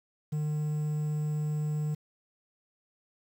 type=tone with quantisation; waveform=triangle; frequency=151.3 Hz; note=D#3; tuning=48 cents flat; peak=-26 dBFS; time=0.32-1.95 s; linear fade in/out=10 ms; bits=9; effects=none